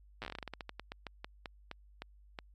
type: slowing click train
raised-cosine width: 0.3 ms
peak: -25 dBFS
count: 23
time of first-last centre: 0.22-2.388 s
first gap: 8 ms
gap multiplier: 1.2
effects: added 50 Hz sine -57 dBFS peak until 2.54 s + MP3 64 kbps